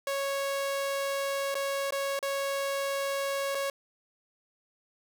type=tone with dropouts; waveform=sawtooth; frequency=553 Hz; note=C#5; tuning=4 cents flat; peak=-25 dBFS; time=0.07-3.7 s; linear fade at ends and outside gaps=2 ms; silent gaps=1.544-1.552 / 1.907-1.923 / 2.191-2.227 / 3.548-3.551 s; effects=none